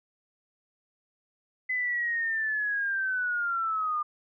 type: linear sweep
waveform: sine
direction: down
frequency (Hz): 2026 to 1200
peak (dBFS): -26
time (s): 1.69-4.03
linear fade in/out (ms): 10
effects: none